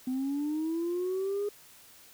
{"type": "linear sweep", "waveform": "sine", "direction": "up", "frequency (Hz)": [252, 415], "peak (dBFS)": -27, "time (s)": [0.07, 1.49], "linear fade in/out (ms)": 5, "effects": ["tanh soft clip ceiling -26 dBFS", "white hiss -55 dBFS RMS until 2.13 s"]}